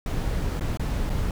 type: noise with dropouts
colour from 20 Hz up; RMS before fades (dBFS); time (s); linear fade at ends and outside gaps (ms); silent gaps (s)
brown; -26; 0.06-1.31; 2; 0.597-0.608 / 0.773-0.795 / 1.096-1.1
effects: none